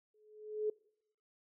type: tone with exponential growth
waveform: sine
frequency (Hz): 426.8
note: G#4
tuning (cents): +47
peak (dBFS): -29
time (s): 0.14-0.7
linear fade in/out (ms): 5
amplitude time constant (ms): 120
effects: noise-tail reverb RT60 0.8 s tail -25 dB re dry